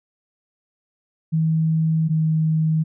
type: tone pair in turn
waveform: sine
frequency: 160 / 158.16 Hz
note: D#3 / D#3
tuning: +49 / +29 cents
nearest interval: unison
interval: 20 cents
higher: first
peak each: -16 dBFS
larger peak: neither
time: 1.32-2.09 / 2.09-2.84 s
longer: first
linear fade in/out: 20 ms
effects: none